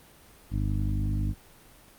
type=harmonic tone with a mistuned harmonic; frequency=50.5 Hz; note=G#1; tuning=48 cents flat; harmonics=1 / 2 / 3 / 4 / 5 / 6; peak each=-28 / -29 / -36 / -37 / -39 / -39 dBFS; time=0.5-1.35 s; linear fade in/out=50 ms; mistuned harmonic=1; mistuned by=-29 cents; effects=pink hiss -54 dBFS RMS until 1.98 s + Opus 32 kbps